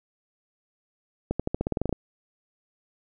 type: accelerating click train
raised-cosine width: 2 ms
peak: -12 dBFS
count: 12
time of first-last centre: 1.31-1.927 s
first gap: 86 ms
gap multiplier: 0.91
effects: none